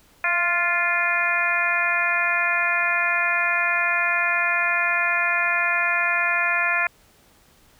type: harmonic tone with a mistuned harmonic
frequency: 349.2 Hz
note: F4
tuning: in tune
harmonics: 2 / 3 / 4 / 5 / 6 / 7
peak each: -29 / -29 / -26 / -24 / -27 / -24 dBFS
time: 0.24-6.87 s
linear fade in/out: 2 ms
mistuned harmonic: 2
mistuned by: -28 cents
effects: pink hiss -56 dBFS RMS until 7.79 s